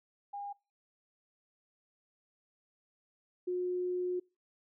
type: tone pair in turn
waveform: sine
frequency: 810 / 360.8 Hz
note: G#5 / F#4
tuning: -43 / -44 cents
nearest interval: octave + major second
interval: 1401 cents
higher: first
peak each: -38 / -31 dBFS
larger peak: second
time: 0.33-0.53 / 3.47-4.2 s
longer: second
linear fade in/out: 10 ms
effects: noise-tail reverb RT60 0.3 s tail -26 dB re dry